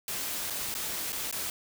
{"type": "noise with dropouts", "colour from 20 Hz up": "white", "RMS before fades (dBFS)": -34, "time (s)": [0.08, 1.5], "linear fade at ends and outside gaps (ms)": 1, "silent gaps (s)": [[0.5, 0.505], [0.741, 0.75], [1.122, 1.128], [1.312, 1.326]], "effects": []}